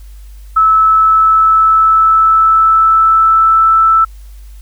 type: tone with pitch glide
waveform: sine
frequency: 1304 to 1321.4 Hz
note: E6 to E6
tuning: -19 to +4 cents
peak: -5 dBFS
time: 0.56-4.05 s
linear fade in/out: 10 ms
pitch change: +23 cents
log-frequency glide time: 0.71-3.78 s
effects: added 50 Hz sine -30 dBFS peak until 4.61 s + white hiss -49 dBFS RMS until 4.61 s